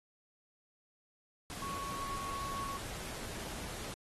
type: tone in noise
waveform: sine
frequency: 1108.7 Hz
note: C#6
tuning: in tune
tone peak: -39 dBFS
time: 1.62-2.77 s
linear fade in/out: 0 ms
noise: pink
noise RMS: -44 dBFS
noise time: 1.5-3.94 s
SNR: +2 dB
effects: AAC 32 kbps